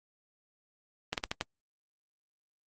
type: slowing click train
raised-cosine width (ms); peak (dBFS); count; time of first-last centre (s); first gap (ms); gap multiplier
0.2; -13; 5; 1.13-1.411; 48; 1.26
effects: Opus 32 kbps